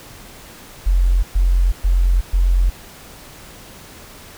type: tone bursts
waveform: sine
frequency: 44.51 Hz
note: F1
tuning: 34 cents sharp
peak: -11 dBFS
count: 4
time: 0.86-2.7 s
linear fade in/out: 10 ms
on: 370 ms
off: 120 ms
effects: pink hiss -40 dBFS RMS until 4.37 s